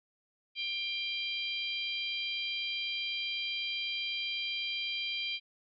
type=harmonic tone; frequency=792 Hz; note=G5; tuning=18 cents sharp; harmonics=3 / 4 / 5 / 6; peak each=-37 / -36 / -42 / -43 dBFS; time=0.55-5.4 s; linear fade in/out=50 ms; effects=none